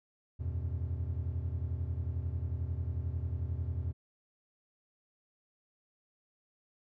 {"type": "chord", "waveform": "triangle", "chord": "E suspended second", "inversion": "none", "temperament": "equal with one note detuned", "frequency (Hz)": [81.32, 92.5, 123.47], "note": ["E2", "F#2", "B2"], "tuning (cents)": [-23, 0, 0], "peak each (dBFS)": [-33, -36, -38], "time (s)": [0.39, 3.93], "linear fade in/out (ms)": 20, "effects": []}